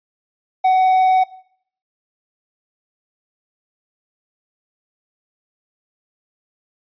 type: tone with vibrato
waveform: triangle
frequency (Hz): 749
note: F#5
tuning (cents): +21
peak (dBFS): -9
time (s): 0.64-1.24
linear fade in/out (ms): 10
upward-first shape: sine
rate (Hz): 20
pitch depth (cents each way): 12
effects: noise-tail reverb RT60 0.6 s tail -19 dB re dry + resampled to 11025 Hz